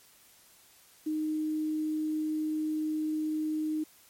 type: tone with quantisation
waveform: sine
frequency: 309.4 Hz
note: D#4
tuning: 10 cents flat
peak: -28 dBFS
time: 1.06-3.84 s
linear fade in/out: 10 ms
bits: 9
effects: white hiss -59 dBFS RMS until 4.09 s + MP3 64 kbps